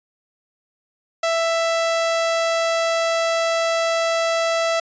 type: tone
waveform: sawtooth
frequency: 662 Hz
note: E5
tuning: 7 cents sharp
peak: -14 dBFS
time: 1.23-4.8 s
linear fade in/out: 5 ms
effects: resampled to 16000 Hz